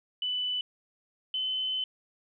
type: tone pair in turn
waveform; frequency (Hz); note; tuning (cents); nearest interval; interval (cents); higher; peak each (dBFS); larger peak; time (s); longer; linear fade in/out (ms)
sine; 2989 / 3043; F#7 / F#7; +17 / +48; unison; 31; second; -28; neither; 0.22-0.61 / 1.34-1.84; second; 2
effects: none